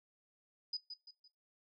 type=tone with echo; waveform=sine; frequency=4978 Hz; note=D#8; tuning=in tune; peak=-35 dBFS; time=0.73-0.77 s; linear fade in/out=5 ms; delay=170 ms; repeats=3; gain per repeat=-8 dB; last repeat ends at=1.28 s; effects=noise-tail reverb RT60 0.2 s tail -20 dB re dry